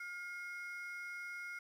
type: ring-modulated tone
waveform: triangle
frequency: 1785 Hz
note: A6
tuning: 24 cents sharp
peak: -38 dBFS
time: 0-1.59 s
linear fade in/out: 5 ms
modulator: 368 Hz
effects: resampled to 32000 Hz + 11-bit